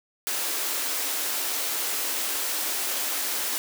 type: high-pass noise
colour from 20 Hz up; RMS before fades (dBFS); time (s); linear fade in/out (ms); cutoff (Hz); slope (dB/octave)
white; -28; 0.27-3.58; 0; 260; 48
effects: none